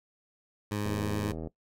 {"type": "tone with vibrato", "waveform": "15% pulse", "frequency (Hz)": 103.83, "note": "G#2", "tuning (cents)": 0, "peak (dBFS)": -24, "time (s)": [0.71, 1.32], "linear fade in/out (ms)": 5, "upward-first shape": "sine", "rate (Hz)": 9, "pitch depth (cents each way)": 9}
{"type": "click train", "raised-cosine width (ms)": 2, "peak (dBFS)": -25, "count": 50, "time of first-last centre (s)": [0.86, 1.473], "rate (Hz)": 80}
{"effects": ["noise-tail reverb RT60 0.1 s tail -18 dB re dry"]}